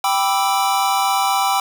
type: chord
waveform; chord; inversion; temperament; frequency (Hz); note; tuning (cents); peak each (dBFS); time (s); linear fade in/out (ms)
square; E minor seventh; first; equal; 784 / 987.8 / 1174.7 / 1318.5; G5 / B5 / D6 / E6; 0 / 0 / 0 / 0; -19 / -22 / -25 / -25; 0.04-1.6; 2
effects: none